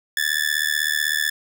sawtooth tone with amplitude modulation, 1739 Hz, A6, 21 cents flat, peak -12 dBFS, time 0.17-1.3 s, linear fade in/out 2 ms, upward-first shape sine, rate 76 Hz, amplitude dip 100%, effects none

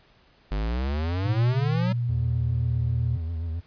square exponential sweep, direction up, 48 to 191.6 Hz, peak -25 dBFS, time 0.51-1.93 s, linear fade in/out 10 ms
sine tone, 119.7 Hz, A#2, 46 cents sharp, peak -23 dBFS, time 1.25-3.17 s, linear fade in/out 10 ms
triangle tone with vibrato, 82.41 Hz, E2, in tune, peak -25 dBFS, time 2.08-3.61 s, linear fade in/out 20 ms, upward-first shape sine, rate 7.5 Hz, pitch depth 64 cents each way
effects pink hiss -59 dBFS RMS until 3.66 s + resampled to 11025 Hz

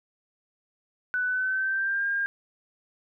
sine tone with pitch glide, 1493 to 1609.4 Hz, F#6 to G6, +15 to +45 cents, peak -24 dBFS, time 1.14-2.26 s, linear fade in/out 0 ms, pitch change +130 cents, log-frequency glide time 1.26-2.06 s, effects none

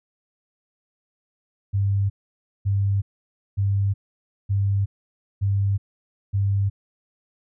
sine tone bursts, 99.3 Hz, G2, 23 cents sharp, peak -18 dBFS, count 6, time 1.73-6.7 s, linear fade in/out 20 ms, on 370 ms, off 550 ms, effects none

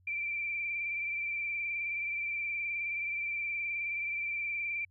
sine tone with vibrato, 2349 Hz, D7, in tune, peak -32 dBFS, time 0.07-4.85 s, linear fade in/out 5 ms, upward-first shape triangle, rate 19 Hz, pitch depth 38 cents each way, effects added 91 Hz sine -63 dBFS peak until 4.9 s

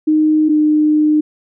sine tone pair in turn, 308.7 / 304.1 Hz, D#4 / D#4, -14 / -40 cents, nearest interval unison, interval 26 cents, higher first, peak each -9 dBFS, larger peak neither, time 0.07-0.49 / 0.49-1.21 s, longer second, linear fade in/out 10 ms, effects none

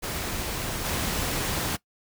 pink noise with level steps, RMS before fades -31 / -28 dBFS, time 0.02-1.77 s, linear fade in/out 20 ms, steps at 0.84 s, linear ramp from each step 20 ms, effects noise-tail reverb RT60 0.1 s tail -20 dB re dry

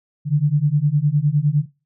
sine beating tone pair, 142.3 / 152.1 Hz, C#3 / D#3, +46 / -39 cents, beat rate 9.8 Hz, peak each -17 dBFS, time 0.25-1.66 s, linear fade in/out 50 ms, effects noise-tail reverb RT60 0.3 s tail -20 dB re dry

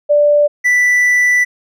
sine / triangle tone pair in turn, 587.3 / 1975.4 Hz, D5 / B6, 0 / 0 cents, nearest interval octave + major sixth, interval 2100 cents, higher second, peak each -7 dBFS, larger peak neither, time 0.09-0.48 / 0.64-1.45 s, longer second, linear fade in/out 20 ms, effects none

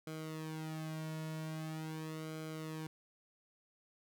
sawtooth tone with flanger, 157.7 Hz, D#3, 24 cents sharp, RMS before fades -43 dBFS, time 0.07-2.87 s, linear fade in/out 2 ms, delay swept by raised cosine 1.1 to 2.5 ms, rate 0.43 Hz, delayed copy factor -0.75, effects none

